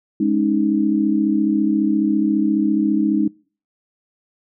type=chord; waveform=sine; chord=Ab suspended fourth; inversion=none; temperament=just; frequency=207.7 / 276.9 / 311.5 Hz; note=Ab3 / Db4 / Eb4; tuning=0 / -2 / +2 cents; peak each=-19 / -21 / -18 dBFS; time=0.2-3.28 s; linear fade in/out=5 ms; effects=noise-tail reverb RT60 0.4 s tail -24 dB re dry